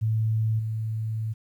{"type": "tone with level steps", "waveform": "sine", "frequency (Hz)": 110.4, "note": "A2", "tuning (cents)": 6, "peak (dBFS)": [-21, -26], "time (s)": [0.01, 1.34], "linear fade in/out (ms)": 20, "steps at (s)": 0.59, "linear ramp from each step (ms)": 5, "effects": ["10-bit"]}